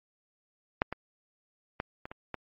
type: clicks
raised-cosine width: 0.5 ms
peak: -9 / -19 / -16 / -24 / -26 / -20 dBFS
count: 6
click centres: 0.819 / 0.926 / 1.801 / 2.055 / 2.115 / 2.343 s
effects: MP3 32 kbps